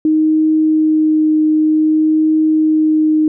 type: tone with vibrato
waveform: sine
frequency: 311.1 Hz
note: D#4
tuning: in tune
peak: -9 dBFS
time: 0.05-3.28 s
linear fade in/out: 2 ms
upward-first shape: triangle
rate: 0.54 Hz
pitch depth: 11 cents each way
effects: none